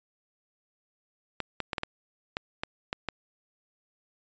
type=clicks; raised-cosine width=0.3 ms; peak=-14 dBFS; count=9; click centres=1.403 / 1.603 / 1.732 / 1.782 / 1.834 / 2.369 / 2.635 / 2.929 / 3.087 s; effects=resampled to 16000 Hz

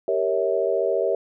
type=chord; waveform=sine; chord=G diminished seventh; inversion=none; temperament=equal with one note detuned; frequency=392 / 466.2 / 554.4 / 649.1 Hz; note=G4 / Bb4 / Db5 / Fb5; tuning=0 / 0 / 0 / -27 cents; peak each=-25 dBFS; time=0.08-1.15 s; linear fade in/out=2 ms; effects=none

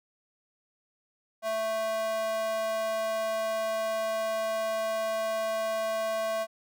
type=tone with high-pass filter; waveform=square; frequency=220.7 Hz; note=A3; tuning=5 cents sharp; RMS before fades=-30 dBFS; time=1.42-6.47 s; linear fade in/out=50 ms; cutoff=750 Hz; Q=6.5; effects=none

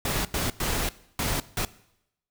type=noise bursts at uneven times; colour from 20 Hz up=pink; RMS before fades=-27 dBFS; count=5; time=0.05-0.25 / 0.34-0.5 / 0.6-0.89 / 1.19-1.4 / 1.57-1.65 s; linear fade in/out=2 ms; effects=noise-tail reverb RT60 0.8 s tail -19 dB re dry

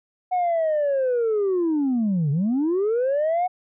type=linear two-way sweep; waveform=sine; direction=down then up; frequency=740 to 136.2 to 740 Hz; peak=-17 dBFS; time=0.31-3.48 s; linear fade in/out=20 ms; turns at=2.31 s; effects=tanh soft clip ceiling -17 dBFS

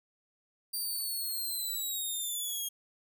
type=linear sweep; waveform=5% pulse; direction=down; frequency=4699 to 3242 Hz; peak=-26 dBFS; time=0.73-2.69 s; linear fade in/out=10 ms; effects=none

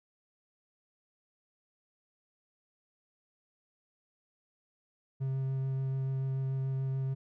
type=tone with vibrato; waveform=triangle; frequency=133.5 Hz; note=C3; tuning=35 cents sharp; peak=-28 dBFS; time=5.2-7.15 s; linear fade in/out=20 ms; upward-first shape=sine; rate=6.9 Hz; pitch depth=9 cents each way; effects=none

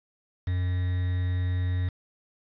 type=tone with quantisation; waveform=triangle; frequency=90.5 Hz; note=F#2; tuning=38 cents flat; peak=-22 dBFS; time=0.47-1.89 s; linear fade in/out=5 ms; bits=7; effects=resampled to 11025 Hz

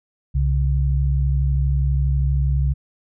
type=tone pair together; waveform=sine; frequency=65.41 / 137.72 Hz; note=C2 / C#3; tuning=0 / -11 cents; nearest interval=octave + minor second; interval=1289 cents; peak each=-17 / -21 dBFS; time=0.34-2.74 s; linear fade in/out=20 ms; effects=none

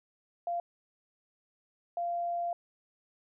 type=tone bursts at uneven times; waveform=sine; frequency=692 Hz; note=F5; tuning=16 cents flat; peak=-30 dBFS; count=2; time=0.47-0.6 / 1.97-2.53 s; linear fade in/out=2 ms; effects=none

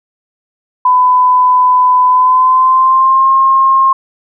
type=tone with pitch glide; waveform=sine; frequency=1003 to 1068.8 Hz; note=B5 to C6; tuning=+26 to +36 cents; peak=-5 dBFS; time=0.85-3.93 s; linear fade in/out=5 ms; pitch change=+110 cents; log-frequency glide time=2.06-3.3 s; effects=none

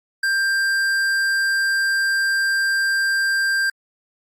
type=tone with tanh clipping; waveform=sine; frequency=1585 Hz; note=G6; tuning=19 cents sharp; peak=-19 dBFS; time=0.23-3.7 s; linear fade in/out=5 ms; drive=14 dB; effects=Opus 48 kbps

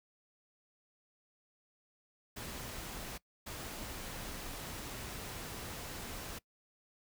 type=noise bursts at uneven times; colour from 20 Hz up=pink; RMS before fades=-44 dBFS; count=2; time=2.36-3.18 / 3.46-6.39 s; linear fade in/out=10 ms; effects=noise-tail reverb RT60 0.1 s tail -21 dB re dry

